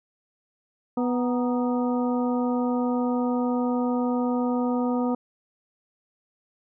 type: harmonic tone with a mistuned harmonic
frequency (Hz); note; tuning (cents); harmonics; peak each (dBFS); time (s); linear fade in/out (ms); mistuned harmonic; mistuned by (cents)
246.9; B3; 0; 1 / 2 / 3 / 4 / 5; -23 / -29 / -33 / -35 / -37; 0.97-5.15; 5; 4; -82
effects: none